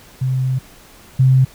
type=tone pair in turn; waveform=sine; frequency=130 / 130.9 Hz; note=C3 / C3; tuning=-11 / +1 cents; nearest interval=unison; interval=12 cents; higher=second; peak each=-15 / -8 dBFS; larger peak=second; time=0.21-0.59 / 1.19-1.45 s; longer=first; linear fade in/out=10 ms; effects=pink hiss -44 dBFS RMS until 1.54 s